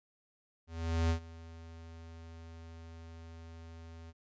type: tone with ADSR envelope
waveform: square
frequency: 82.41 Hz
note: E2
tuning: in tune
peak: -27 dBFS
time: 0.67-4.13 s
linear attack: 430 ms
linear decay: 94 ms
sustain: -21 dB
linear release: 38 ms
effects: resampled to 16000 Hz